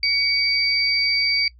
sine tone pair together, 2253 / 4657 Hz, C#7 / D8, +28 / -15 cents, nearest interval octave + minor second, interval 1257 cents, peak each -21 / -19 dBFS, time 0.03-1.48 s, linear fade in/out 2 ms, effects noise-tail reverb RT60 0.1 s tail -22 dB re dry + added 60 Hz sine -46 dBFS peak until 1.59 s

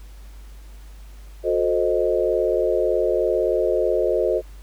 sine chord, F# diminished seventh, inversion none, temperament equal with one note detuned, 362 / 440 / 523.3 / 622.3 Hz, F#4 / A4 / C5 / Eb5, -38 / 0 / 0 / 0 cents, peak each -23 dBFS, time 1.43-4.42 s, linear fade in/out 50 ms, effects added 50 Hz sine -38 dBFS peak until 4.62 s + pink hiss -53 dBFS RMS until 4.62 s

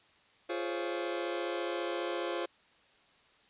sawtooth chord, Db major seventh, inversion first, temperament just, 346.5 / 415.8 / 519.7 / 554.4 Hz, F4 / Ab4 / C5 / Db5, -14 / +2 / -12 / 0 cents, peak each -32 / -37 / -34 / -36 dBFS, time 0.49-2.46 s, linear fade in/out 10 ms, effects white hiss -64 dBFS RMS until 3.49 s + resampled to 8000 Hz

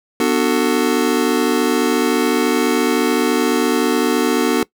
square chord, B minor seventh, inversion none, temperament just, 246.9 / 296.3 / 370.4 / 444.5 Hz, B3 / D4 / F#4 / A4, 0 / +15 / +2 / +18 cents, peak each -20 dBFS, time 0.2-4.63 s, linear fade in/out 2 ms, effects noise-tail reverb RT60 0.1 s tail -21 dB re dry

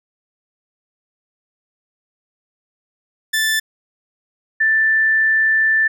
sawtooth / sine tone pair in turn, 1760 / 1767.6 Hz, A6 / A6, 0 / +7 cents, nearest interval unison, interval 7 cents, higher second, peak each -12 dBFS, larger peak neither, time 3.33-3.6 / 4.6-5.88 s, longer second, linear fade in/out 10 ms, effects none

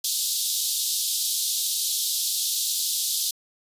pink high-pass noise, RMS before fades -25 dBFS, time 0.04-3.31 s, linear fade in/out 5 ms, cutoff 3500 Hz, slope 48 dB/octave, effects resampled to 32000 Hz

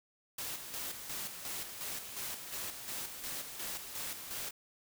white noise with tremolo, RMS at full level -40 dBFS, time 0.38-4.51 s, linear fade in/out 5 ms, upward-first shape square, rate 2.8 Hz, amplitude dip 50%, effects none

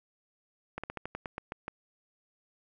slowing click train, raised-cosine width 0.5 ms, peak -21 dBFS, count 10, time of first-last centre 0.78-1.681 s, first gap 56 ms, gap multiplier 1.14, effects none

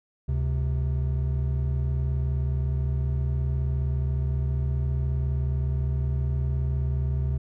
triangle tone pair together, 71.7 / 131.04 Hz, D2 / C3, -41 / +3 cents, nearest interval minor seventh, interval 1044 cents, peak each -23 / -25 dBFS, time 0.28-7.38 s, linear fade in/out 10 ms, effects none

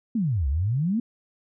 sine exponential two-way sweep, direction down then up, 244.7 to 64.2 to 244.7 Hz, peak -21 dBFS, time 0.15-1 s, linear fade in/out 5 ms, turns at 0.48 s, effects none

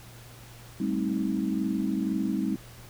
sine chord, A half-diminished seventh, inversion third, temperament just, 198 / 220 / 264 / 316.8 Hz, G3 / A3 / C4 / Eb4, +18 / 0 / +16 / +31 cents, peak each -29 / -33 / -31 / -31 dBFS, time 0.8-2.56 s, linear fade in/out 5 ms, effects added 118 Hz sine -48 dBFS peak until 2.89 s + pink hiss -50 dBFS RMS until 2.89 s

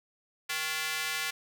square tone with high-pass filter, 156.8 Hz, D#3, 14 cents sharp, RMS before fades -33 dBFS, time 0.49-1.31 s, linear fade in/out 10 ms, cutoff 1900 Hz, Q 1.2, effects none

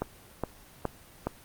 click train, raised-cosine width 1 ms, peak -14 dBFS, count 4, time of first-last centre 0.02-1.27 s, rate 2.4 Hz, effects pink hiss -53 dBFS RMS until 1.44 s + Opus 24 kbps

